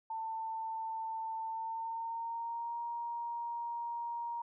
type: tone with pitch glide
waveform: sine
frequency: 893 to 940.1 Hz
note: A5 to A#5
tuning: +25 to +14 cents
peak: -36 dBFS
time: 0.1-4.42 s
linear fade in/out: 5 ms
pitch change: +89 cents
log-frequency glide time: 1.43-2.8 s
effects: none